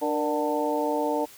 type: harmonic tone with a mistuned harmonic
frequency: 148.5 Hz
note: D3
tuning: 20 cents sharp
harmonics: 2 / 3 / 4 / 5 / 6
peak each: -29 / -29 / -29 / -34 / -29 dBFS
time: 0.01-1.26 s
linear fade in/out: 20 ms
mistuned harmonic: 3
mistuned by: +83 cents
effects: white hiss -49 dBFS RMS until 1.37 s